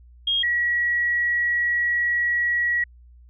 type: tone pair in turn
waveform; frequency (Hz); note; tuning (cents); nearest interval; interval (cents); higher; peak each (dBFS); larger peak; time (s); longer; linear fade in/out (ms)
sine; 3253 / 1920.3; G#7 / B6; -37 / -49; major sixth; 912; first; -19; neither; 0.27-0.43 / 0.43-2.84; second; 5
effects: added 60 Hz sine -46 dBFS peak until 3.29 s